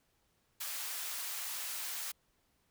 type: high-pass noise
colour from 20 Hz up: white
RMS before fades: -40 dBFS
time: 0.6-2.12 s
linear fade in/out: 10 ms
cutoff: 860 Hz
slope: 12 dB/octave
effects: pink hiss -75 dBFS RMS until 2.7 s